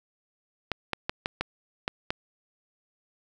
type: clicks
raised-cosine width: 0.3 ms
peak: -11 dBFS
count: 7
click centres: 0.717 / 0.933 / 1.095 / 1.259 / 1.41 / 1.879 / 2.105 s
effects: 8-bit